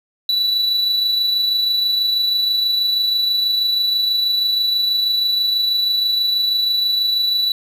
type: tone with amplitude modulation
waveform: triangle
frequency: 3951 Hz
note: B7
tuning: in tune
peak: -12 dBFS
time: 0.29-7.52 s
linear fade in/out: 2 ms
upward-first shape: sine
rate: 26.2 Hz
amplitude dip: 35%
effects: 7-bit